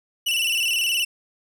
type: tone with vibrato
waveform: 40% pulse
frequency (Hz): 2823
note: F7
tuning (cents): +18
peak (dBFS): -19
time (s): 0.26-1.05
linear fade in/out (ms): 10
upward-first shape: square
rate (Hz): 19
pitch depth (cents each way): 71
effects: none